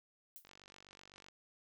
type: noise with exponential decay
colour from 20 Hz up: violet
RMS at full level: -49 dBFS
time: 0.36-0.49 s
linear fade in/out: 0 ms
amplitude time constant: 27 ms
type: click train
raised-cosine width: 0.2 ms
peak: -39 dBFS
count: 41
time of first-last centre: 0.45-1.285 s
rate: 47.9 Hz
effects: none

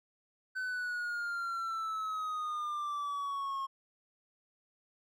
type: exponential sweep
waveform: triangle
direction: down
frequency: 1524 to 1077 Hz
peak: -32 dBFS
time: 0.55-3.67 s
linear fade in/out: 20 ms
effects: none

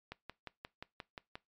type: click train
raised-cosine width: 0.3 ms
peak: -27 dBFS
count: 8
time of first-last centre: 0.12-1.355 s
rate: 5.67 Hz
effects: noise-tail reverb RT60 0.2 s tail -21 dB re dry + MP3 96 kbps

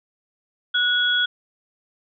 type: tone pair together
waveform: sine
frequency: 1464 / 3348 Hz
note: F#6 / G#7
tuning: -19 / +13 cents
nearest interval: octave + major second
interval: 1432 cents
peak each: -20 dBFS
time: 0.74-1.26 s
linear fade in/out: 10 ms
effects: none

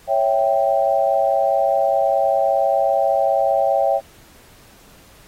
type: chord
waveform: sine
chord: C# diminished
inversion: none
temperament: equal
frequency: 554.4 / 659.3 / 784 Hz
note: C#5 / E5 / G5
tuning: 0 / 0 / 0 cents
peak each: -19 dBFS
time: 0.07-4.01 s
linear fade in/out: 50 ms
effects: pink hiss -49 dBFS RMS until 5.27 s + AAC 48 kbps

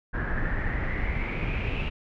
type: noise with low-pass filter sweep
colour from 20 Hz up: brown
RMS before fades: -28 dBFS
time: 0.13-1.9 s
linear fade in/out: 20 ms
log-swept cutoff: 1600 to 2700 Hz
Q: 8.3
effects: none

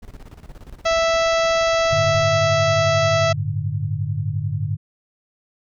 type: noise with tremolo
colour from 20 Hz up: brown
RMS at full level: -36 dBFS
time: 0.02-2.25 s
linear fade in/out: 10 ms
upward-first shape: square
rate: 17 Hz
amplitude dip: 75%
type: harmonic tone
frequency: 659.3 Hz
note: E5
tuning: in tune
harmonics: 1 / 2 / 3 / 4 / 5 / 6 / 7 / 8 / 9 / 10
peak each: -17 / -23 / -27 / -29 / -31 / -33 / -34 / -35 / -36 / -37 dBFS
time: 0.85-3.33 s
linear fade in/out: 10 ms
type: chord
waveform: sine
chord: G suspended second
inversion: none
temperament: equal with one note detuned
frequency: 98 / 109.37 / 146.83 Hz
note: G2 / A2 / D3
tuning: 0 / -10 / 0 cents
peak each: -25 dBFS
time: 1.91-4.77 s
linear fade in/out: 20 ms
effects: none

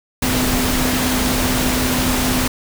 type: tone in noise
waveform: sine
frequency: 253.2 Hz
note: B3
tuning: 43 cents sharp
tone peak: -20 dBFS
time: 0.22-2.48 s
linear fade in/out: 5 ms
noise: pink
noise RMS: -19 dBFS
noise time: 0.22-2.48 s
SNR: -4 dB
effects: none

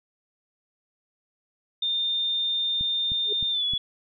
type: tone with pitch glide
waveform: sine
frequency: 3620 to 3397 Hz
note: A7 to G#7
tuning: +48 to +38 cents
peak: -23 dBFS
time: 1.82-3.78 s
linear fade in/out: 5 ms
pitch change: -110 cents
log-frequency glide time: 3.5-3.65 s
type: click train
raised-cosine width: 5 ms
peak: -25 dBFS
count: 4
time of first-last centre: 2.81-3.736 s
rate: 3.24 Hz
type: tone with exponential growth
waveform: sine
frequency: 415.3 Hz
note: G#4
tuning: in tune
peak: -26 dBFS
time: 3.24-3.33 s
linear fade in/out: 5 ms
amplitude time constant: 19 ms
effects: none

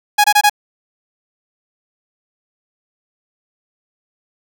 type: tone bursts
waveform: sawtooth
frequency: 830.6 Hz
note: G#5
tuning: in tune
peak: -4 dBFS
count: 4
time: 0.18-0.497 s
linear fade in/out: 10 ms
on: 62 ms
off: 23 ms
effects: none

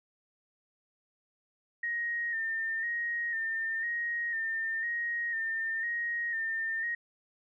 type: tone with vibrato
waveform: sine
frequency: 1842 Hz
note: A#6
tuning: 21 cents flat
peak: -30 dBFS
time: 1.83-6.95 s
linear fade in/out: 5 ms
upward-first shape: square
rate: 1 Hz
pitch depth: 35 cents each way
effects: none

